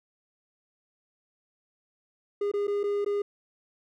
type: tone with dropouts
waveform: triangle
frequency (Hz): 407.6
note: G#4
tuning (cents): -32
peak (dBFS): -23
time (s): 2.41-3.22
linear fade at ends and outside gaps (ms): 5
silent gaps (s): 2.516-2.537 / 2.671-2.678 / 2.833-2.838 / 3.047-3.061
effects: none